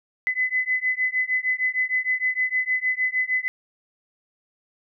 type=beating tone pair; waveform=sine; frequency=2014 / 2020.5 Hz; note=B6 / B6; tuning=+33 / +39 cents; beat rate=6.5 Hz; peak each=-24 dBFS; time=0.27-3.48 s; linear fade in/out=0 ms; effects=none